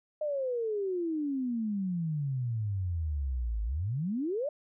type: exponential two-way sweep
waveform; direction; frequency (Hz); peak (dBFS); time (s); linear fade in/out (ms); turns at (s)
sine; down then up; 618 to 51.91 to 618; -29; 0.21-4.49; 5; 3.63
effects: none